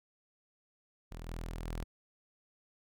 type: tone with level steps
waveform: sawtooth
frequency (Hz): 41.2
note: E1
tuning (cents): 0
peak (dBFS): -39 / -35 / -33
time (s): 1.11-1.84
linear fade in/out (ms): 10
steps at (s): 1.27 / 1.65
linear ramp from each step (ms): 20
effects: none